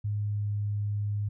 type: tone with pitch glide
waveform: sine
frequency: 103.9 to 103.24 Hz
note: G#2 to G#2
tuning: +1 to -10 cents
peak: -27 dBFS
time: 0.04-1.29 s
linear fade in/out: 10 ms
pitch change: -11 cents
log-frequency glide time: 0.21-0.49 s
effects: none